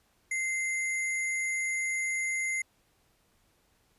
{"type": "tone with sample-and-hold", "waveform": "sine", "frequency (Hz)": 2082, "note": "C7", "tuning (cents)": -9, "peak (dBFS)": -28, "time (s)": [0.31, 2.62], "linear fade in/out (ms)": 5, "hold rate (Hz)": 8820, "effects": ["pink hiss -69 dBFS RMS until 3.98 s", "resampled to 32000 Hz"]}